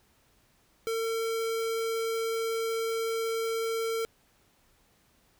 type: tone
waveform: square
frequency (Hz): 452.7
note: A4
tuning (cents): +49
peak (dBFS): -29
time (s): 0.87-4.05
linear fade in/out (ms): 0
effects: pink hiss -66 dBFS RMS until 5.39 s